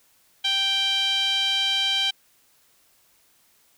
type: tone with band-pass filter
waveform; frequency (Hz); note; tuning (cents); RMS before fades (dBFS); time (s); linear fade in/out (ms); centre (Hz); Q
sawtooth; 784; G5; 0; -23; 0.44-2.11; 10; 3400; 7.9
effects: white hiss -61 dBFS RMS until 3.77 s